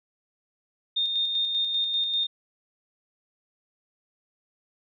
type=tone with tremolo; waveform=sine; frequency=3654 Hz; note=A#7; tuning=35 cents flat; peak=-22 dBFS; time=0.96-2.27 s; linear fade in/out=10 ms; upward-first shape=square; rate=5.1 Hz; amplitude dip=35%; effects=none